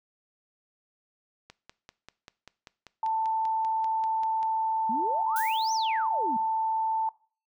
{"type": "click train", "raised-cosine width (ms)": 0.2, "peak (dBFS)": -28, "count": 16, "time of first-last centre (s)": [1.5, 4.43], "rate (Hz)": 5.12}
{"type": "tone", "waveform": "sine", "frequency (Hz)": 887, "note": "A5", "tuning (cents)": 14, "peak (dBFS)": -25, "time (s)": [3.03, 7.09], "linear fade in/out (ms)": 2}
{"type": "exponential two-way sweep", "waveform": "sine", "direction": "up then down", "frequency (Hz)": [207.7, 6272, 207.7], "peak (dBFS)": -32, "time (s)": [4.89, 6.37], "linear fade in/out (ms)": 5, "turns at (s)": 5.73}
{"type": "noise with exponential decay", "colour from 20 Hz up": "violet", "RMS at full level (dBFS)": -33, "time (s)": [5.36, 5.92], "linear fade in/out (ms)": 2, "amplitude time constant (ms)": 120}
{"effects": ["noise-tail reverb RT60 0.4 s tail -20 dB re dry"]}